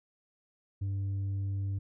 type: tone with tanh clipping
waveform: sine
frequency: 98.2 Hz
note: G2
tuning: 4 cents sharp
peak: -31 dBFS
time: 0.81-1.79 s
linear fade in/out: 10 ms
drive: 3 dB
effects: none